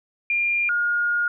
sine tone pair in turn, 2400 / 1427 Hz, D7 / F6, +37 / +37 cents, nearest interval major sixth, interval 900 cents, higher first, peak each -19 dBFS, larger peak neither, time 0.3-0.69 / 0.69-1.28 s, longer second, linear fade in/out 2 ms, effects none

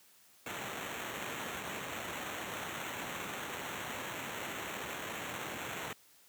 white noise with sample-and-hold, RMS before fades -41 dBFS, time 0.46-5.93 s, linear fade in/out 2 ms, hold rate 4900 Hz, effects white hiss -63 dBFS RMS until 6.28 s + high-pass 100 Hz 12 dB/octave

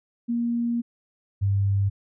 sine tone pair in turn, 235.9 / 99.18 Hz, A#3 / G2, +21 / +21 cents, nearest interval octave + minor third, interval 1500 cents, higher first, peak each -22 / -19 dBFS, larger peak second, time 0.28-0.82 / 1.41-1.9 s, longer first, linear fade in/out 20 ms, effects none

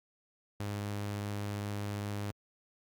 sawtooth tone, 102.5 Hz, G#2, 22 cents flat, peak -31 dBFS, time 0.6-2.31 s, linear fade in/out 0 ms, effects Opus 48 kbps

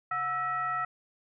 sine tone with frequency modulation, 1318.5 Hz, E6, in tune, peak -28 dBFS, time 0.11-0.85 s, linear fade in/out 5 ms, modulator 593 Hz, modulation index 0.75, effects none

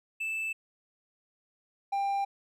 triangle tone pair in turn, 2637 / 794.2 Hz, E7 / G5, 0 / +22 cents, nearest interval octave + major sixth, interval 2078 cents, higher first, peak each -29 / -25 dBFS, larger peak second, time 0.2-0.53 / 1.92-2.25 s, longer neither, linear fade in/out 10 ms, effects none

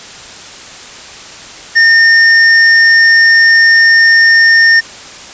sine tone with hard clipping, 1822 Hz, A#6, 40 cents flat, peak -5 dBFS, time 1.75-4.81 s, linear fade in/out 20 ms, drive 14 dB, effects white hiss -30 dBFS RMS until 5.33 s + resampled to 16000 Hz

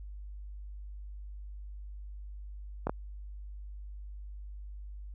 clicks, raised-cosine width 1 ms, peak -16 dBFS, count 2, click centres 2.87 / 2.895 s, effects added 50 Hz sine -41 dBFS peak until 5.14 s

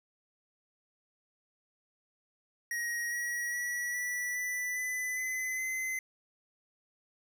square tone with pitch steps, 1891 / 1913 / 1935.2 / 1957.7 / 1980.4 / 2003 / 2027 / 2050 Hz, A#6 / A#6 / B6 / B6 / B6 / B6 / B6 / C7, +24 / +44 / -36 / -16 / +4 / +24 / +45 / -36 cents, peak -33 dBFS, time 2.71-5.99 s, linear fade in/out 2 ms, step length 410 ms, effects none

